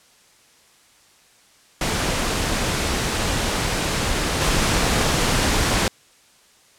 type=noise with level steps; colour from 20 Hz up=pink; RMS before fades=-22 / -19 dBFS; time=1.81-5.88 s; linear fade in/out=2 ms; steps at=4.4 s; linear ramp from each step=20 ms; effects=white hiss -54 dBFS RMS until 6.78 s + low-pass 9000 Hz 12 dB/octave